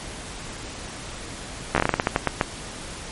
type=slowing click train; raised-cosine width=0.5 ms; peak=-3 dBFS; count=13; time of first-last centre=1.75-2.412 s; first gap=13 ms; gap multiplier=1.24; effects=pink hiss -36 dBFS RMS until 3.11 s + MP3 48 kbps